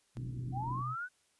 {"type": "tone with pitch glide", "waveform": "sine", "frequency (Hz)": [124.5, 125.44], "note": ["B2", "B2"], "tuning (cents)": [14, 27], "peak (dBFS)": -37, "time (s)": [0.15, 0.96], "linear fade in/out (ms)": 50, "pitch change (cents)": 13, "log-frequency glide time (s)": [0.38, 0.5]}
{"type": "low-pass noise", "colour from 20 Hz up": "white", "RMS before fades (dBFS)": -46, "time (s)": [0.17, 0.82], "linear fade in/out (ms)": 0, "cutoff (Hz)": 320, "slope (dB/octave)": 48}
{"type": "linear sweep", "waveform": "sine", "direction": "up", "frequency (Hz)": [723, 1525], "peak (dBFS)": -36, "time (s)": [0.52, 1.09], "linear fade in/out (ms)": 50}
{"effects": ["white hiss -72 dBFS RMS until 1.39 s", "resampled to 24000 Hz"]}